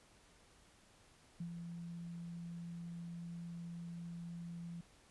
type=tone with ADSR envelope; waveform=sine; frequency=170.6 Hz; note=F3; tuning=40 cents flat; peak=-39 dBFS; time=1.4-4.81 s; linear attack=6 ms; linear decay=84 ms; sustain=-5 dB; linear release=4 ms; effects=pink hiss -66 dBFS RMS until 5.1 s + resampled to 24000 Hz